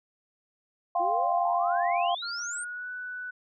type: chord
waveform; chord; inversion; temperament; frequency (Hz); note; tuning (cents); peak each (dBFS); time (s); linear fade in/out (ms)
sine; F suspended second; none; just; 698.5 / 785.8 / 1047.7; F5 / G5 / C6; 0 / +4 / +2; -25 / -30 / -31; 0.95-2.15; 5
type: exponential sweep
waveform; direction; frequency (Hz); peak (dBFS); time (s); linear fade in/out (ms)
sine; up; 330.3 to 9220; -34; 0.99-2.65; 20
type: tone with pitch glide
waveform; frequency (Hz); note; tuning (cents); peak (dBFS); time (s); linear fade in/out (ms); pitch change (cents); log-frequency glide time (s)
sine; 1396.9 to 1488.5; F6 to F#6; 0 to +10; -34; 2.22-3.31; 10; +110; 2.33-2.9
effects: none